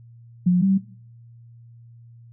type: tone pair in turn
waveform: sine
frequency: 179.3 / 193 Hz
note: F3 / G3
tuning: +46 / -27 cents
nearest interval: minor second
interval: 127 cents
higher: second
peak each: -13 / -16 dBFS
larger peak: first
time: 0.46-0.62 / 0.62-0.78 s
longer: neither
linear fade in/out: 10 ms
effects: noise-tail reverb RT60 0.6 s tail -18 dB re dry + added 117 Hz sine -44 dBFS peak until 2.32 s